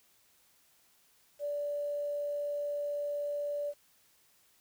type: tone with quantisation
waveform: sine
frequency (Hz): 581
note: D5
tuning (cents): -19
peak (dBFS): -32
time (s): 1.39-3.74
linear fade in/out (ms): 50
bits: 10
effects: white hiss -67 dBFS RMS until 4.6 s